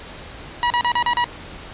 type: tone bursts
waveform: sawtooth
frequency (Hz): 965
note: B5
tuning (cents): -40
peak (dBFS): -12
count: 6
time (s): 0.63-1.242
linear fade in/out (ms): 0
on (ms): 72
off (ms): 36
effects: pink hiss -37 dBFS RMS until 1.73 s + resampled to 8000 Hz